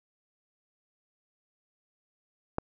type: click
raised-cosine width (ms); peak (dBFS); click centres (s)
1; -14; 2.584
effects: none